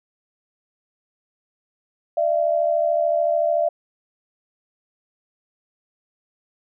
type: tone pair together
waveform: sine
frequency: 601 / 674.6 Hz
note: D5 / E5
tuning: +40 / +40 cents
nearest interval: major second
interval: 200 cents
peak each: -21 / -19 dBFS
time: 2.17-3.69 s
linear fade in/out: 5 ms
effects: none